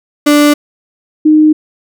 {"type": "tone pair in turn", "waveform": ["35% pulse", "sine"], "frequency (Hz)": [293.7, 307.7], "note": ["D4", "D#4"], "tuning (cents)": [0, -19], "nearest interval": "minor second", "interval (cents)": 81, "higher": "second", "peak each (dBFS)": -3, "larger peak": "neither", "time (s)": [[0.26, 0.54], [1.25, 1.53]], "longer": "neither", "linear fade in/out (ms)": 10, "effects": []}